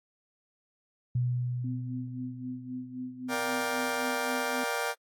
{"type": "tone with exponential decay", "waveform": "sine", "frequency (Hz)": 123.47, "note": "B2", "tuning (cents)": 0, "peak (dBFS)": -24, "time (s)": [1.15, 4.05], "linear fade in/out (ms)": 5, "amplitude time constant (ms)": 630}
{"type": "tone with tremolo", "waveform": "sine", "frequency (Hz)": 253.8, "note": "B3", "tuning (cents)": 47, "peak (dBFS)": -33, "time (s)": [1.64, 4.64], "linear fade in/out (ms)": 5, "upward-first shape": "sine", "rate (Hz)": 3.8, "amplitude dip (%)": 70}
{"type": "chord", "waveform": "20% pulse", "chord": "G minor seventh", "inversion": "first", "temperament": "just", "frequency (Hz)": [470.4, 588, 705.6, 784], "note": ["Bb4", "D5", "F5", "G5"], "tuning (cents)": [16, 2, 18, 0], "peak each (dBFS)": [-29, -30, -33, -30], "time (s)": [3.28, 4.95], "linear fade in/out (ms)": 50}
{"effects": ["AAC 64 kbps"]}